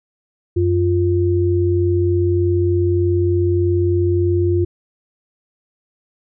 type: tone pair together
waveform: sine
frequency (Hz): 92.49 / 349.2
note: F#2 / F4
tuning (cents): 0 / 0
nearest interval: octave + major seventh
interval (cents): 2300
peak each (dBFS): -16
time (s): 0.56-4.65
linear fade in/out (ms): 10
effects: none